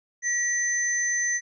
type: tone pair together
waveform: sine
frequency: 1921 / 6131 Hz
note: B6 / G8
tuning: -48 / -39 cents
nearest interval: octave + minor sixth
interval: 2009 cents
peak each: -25 / -26 dBFS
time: 0.22-1.41 s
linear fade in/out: 50 ms
effects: none